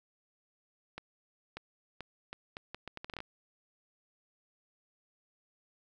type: accelerating click train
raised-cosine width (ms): 0.3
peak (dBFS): -25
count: 14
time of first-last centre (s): 0.98-3.204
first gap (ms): 590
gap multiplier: 0.74
effects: none